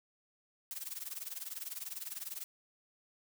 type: noise with tremolo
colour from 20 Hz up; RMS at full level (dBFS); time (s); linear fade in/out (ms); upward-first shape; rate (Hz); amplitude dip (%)
blue; -39; 0.71-2.44; 0; triangle; 20; 95
effects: none